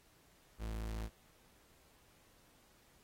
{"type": "tone", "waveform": "40% pulse", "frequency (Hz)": 54.8, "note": "A1", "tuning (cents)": -6, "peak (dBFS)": -38, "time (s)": [0.58, 1.1], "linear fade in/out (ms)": 50, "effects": ["pink hiss -68 dBFS RMS until 3.03 s", "AAC 48 kbps"]}